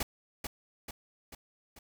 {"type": "noise with echo", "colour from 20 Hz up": "pink", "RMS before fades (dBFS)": -32, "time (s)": [0, 0.03], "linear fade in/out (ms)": 5, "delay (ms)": 440, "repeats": 4, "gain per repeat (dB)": -5, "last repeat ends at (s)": 1.79, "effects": []}